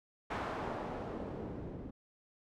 white noise with low-pass filter sweep, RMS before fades -41 dBFS, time 0.3-1.91 s, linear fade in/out 10 ms, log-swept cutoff 1200 to 260 Hz, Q 0.95, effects none

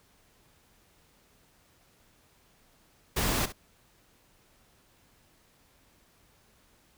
pink noise with echo, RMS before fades -28 dBFS, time 3.16-3.46 s, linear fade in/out 10 ms, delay 65 ms, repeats 1, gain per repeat -14 dB, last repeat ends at 3.525 s, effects pink hiss -64 dBFS RMS until 6.97 s

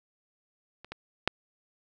clicks, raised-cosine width 0.3 ms, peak -29 / -22 / -7 dBFS, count 3, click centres 0.846 / 0.92 / 1.276 s, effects none

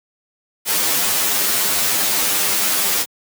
white noise with comb filter, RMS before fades -18 dBFS, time 0.65-3.06 s, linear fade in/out 50 ms, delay 10 ms, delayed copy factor +1, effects high-pass 150 Hz 12 dB/octave

